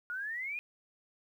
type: exponential sweep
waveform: sine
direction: up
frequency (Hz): 1417 to 2494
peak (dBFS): -35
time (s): 0.1-0.59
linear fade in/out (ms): 0
effects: 11-bit